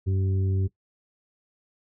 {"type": "harmonic tone", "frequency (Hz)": 95.4, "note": "G2", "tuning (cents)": -47, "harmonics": [1, 2, 3, 4], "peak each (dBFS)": [-22, -37, -39, -36], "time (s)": [0.06, 0.68], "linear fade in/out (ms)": 20, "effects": ["noise-tail reverb RT60 0.1 s tail -17 dB re dry"]}